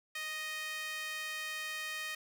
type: tone with high-pass filter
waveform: sawtooth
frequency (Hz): 622.3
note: D#5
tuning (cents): 0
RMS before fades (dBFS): -40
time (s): 0.15-2.15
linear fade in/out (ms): 5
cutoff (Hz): 2000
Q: 2.2
effects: none